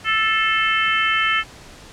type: harmonic tone with a mistuned harmonic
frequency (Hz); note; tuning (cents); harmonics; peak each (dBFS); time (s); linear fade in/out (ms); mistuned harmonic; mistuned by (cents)
440; A4; 0; 3 / 4 / 5 / 6 / 7; -21 / -22 / -23 / -24 / -24; 0.04-1.44; 50; 5; -34
effects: pink hiss -42 dBFS RMS until 1.92 s + low-pass 8000 Hz 12 dB/octave